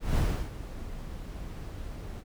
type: noise with ADSR envelope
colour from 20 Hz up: brown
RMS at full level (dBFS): -24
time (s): 0-2.24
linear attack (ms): 170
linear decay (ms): 320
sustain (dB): -15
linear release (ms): 51
effects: none